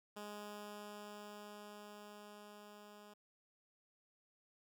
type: tone with level ramp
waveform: 10% pulse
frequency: 207.7 Hz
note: G#3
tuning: in tune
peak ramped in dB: -38 to -48 dBFS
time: 0.16-3.14 s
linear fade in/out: 10 ms
effects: none